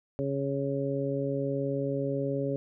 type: harmonic tone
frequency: 138.59 Hz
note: C#3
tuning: in tune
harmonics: 1 / 2 / 3 / 4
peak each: -33 / -33 / -33 / -33 dBFS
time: 0.19-2.56 s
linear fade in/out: 0 ms
effects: none